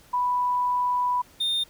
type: tone pair in turn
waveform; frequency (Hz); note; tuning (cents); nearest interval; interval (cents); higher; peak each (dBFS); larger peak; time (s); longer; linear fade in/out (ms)
sine / triangle; 987.8 / 3640; B5 / A#7; 0 / -42; octave + major seventh; 2258; second; -21; neither; 0.13-1.22 / 1.4-1.64; first; 10
effects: pink hiss -54 dBFS RMS until 1.69 s